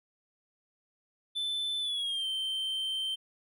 triangle tone with pitch glide, 3520 to 3118 Hz, A7 to G7, 0 to -10 cents, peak -29 dBFS, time 1.35-3.16 s, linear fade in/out 20 ms, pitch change -210 cents, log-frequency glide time 1.8-2.26 s, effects none

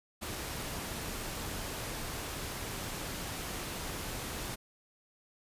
pink noise, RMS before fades -39 dBFS, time 0.21-4.56 s, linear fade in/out 20 ms, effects resampled to 32000 Hz

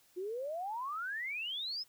sine exponential sweep, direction up, 349.2 to 5300 Hz, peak -36 dBFS, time 0.16-1.84 s, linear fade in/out 20 ms, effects white hiss -67 dBFS RMS until 1.88 s

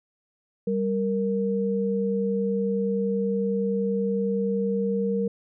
sine tone pair together, 196 / 465.3 Hz, G3 / A#4, 0 / -3 cents, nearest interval octave + minor third, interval 1497 cents, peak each -25 dBFS, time 0.67-5.28 s, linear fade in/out 5 ms, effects none

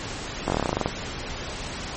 slowing click train, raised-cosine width 1 ms, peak -8 dBFS, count 13, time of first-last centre 0.48-0.86 s, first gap 20 ms, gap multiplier 1.08, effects pink hiss -33 dBFS RMS until 1.96 s + MP3 32 kbps

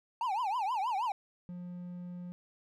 triangle tone with vibrato, 880 Hz, A5, in tune, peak -28 dBFS, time 0.21-1.12 s, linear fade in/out 2 ms, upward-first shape triangle, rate 6.3 Hz, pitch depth 300 cents each way
triangle tone, 177.5 Hz, F3, 28 cents sharp, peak -38 dBFS, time 1.49-2.32 s, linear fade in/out 0 ms
effects none

